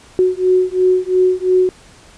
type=beating tone pair; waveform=sine; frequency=367.2 / 370.1 Hz; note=F#4 / F#4; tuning=-13 / 0 cents; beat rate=2.9 Hz; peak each=-14 / -14 dBFS; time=0.19-1.69 s; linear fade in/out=0 ms; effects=pink hiss -44 dBFS RMS until 2.17 s + resampled to 22050 Hz